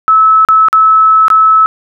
sine tone with dropouts, 1300 Hz, E6, 24 cents flat, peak -3 dBFS, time 0.08-1.66 s, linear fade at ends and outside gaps 0 ms, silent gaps 0.45-0.487 / 0.685-0.729 / 1.282-1.302 s, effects none

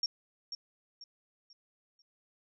sine tone with echo, 5530 Hz, F8, 18 cents flat, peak -28 dBFS, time 0.03-0.06 s, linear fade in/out 2 ms, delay 490 ms, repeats 4, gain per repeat -9 dB, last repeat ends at 2.02 s, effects none

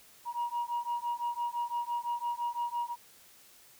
sine beating tone pair, 950 / 955.9 Hz, A#5 / A#5, +33 / +43 cents, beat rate 5.9 Hz, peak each -33 / -33 dBFS, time 0.25-2.96 s, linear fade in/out 50 ms, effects tanh soft clip ceiling -27 dBFS + white hiss -58 dBFS RMS until 3.79 s

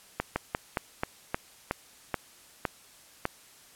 slowing click train, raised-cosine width 0.5 ms, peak -12 dBFS, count 10, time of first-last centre 0.2-3.254 s, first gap 160 ms, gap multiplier 1.18, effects white hiss -55 dBFS RMS until 3.75 s + low-pass 12000 Hz 12 dB/octave

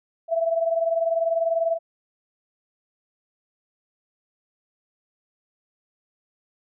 sine tone pair together, 659.3 / 679.4 Hz, E5 / F5, 0 / -48 cents, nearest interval minor second, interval 52 cents, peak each -21 / -26 dBFS, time 0.28-1.79 s, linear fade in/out 50 ms, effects none

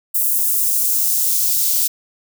blue noise with high-pass filter sweep, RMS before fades -17 dBFS, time 0.14-1.88 s, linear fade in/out 10 ms, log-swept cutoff 9900 to 4300 Hz, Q 0.93, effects none

